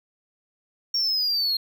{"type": "linear sweep", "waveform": "triangle", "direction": "down", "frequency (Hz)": [5550, 4200], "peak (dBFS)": -20, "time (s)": [0.94, 1.57], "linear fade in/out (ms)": 5, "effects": []}